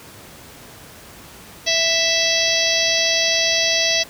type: harmonic tone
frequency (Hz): 659.3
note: E5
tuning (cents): 0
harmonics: 1 / 3 / 4 / 5 / 6 / 7 / 8 / 9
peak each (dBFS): -24 / -24 / -24 / -24 / -24 / -24 / -24 / -24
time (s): 1.66-4.04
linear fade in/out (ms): 20
effects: pink hiss -41 dBFS RMS until 4.09 s + high-pass 60 Hz 12 dB/octave